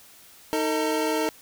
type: tone pair together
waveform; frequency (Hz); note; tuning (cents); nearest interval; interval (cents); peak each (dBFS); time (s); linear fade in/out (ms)
25% pulse; 313.7 / 450.2; D#4 / A4; +14 / +40; tritone; 626; -22; 0.53-1.29; 0
effects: white hiss -51 dBFS RMS until 1.41 s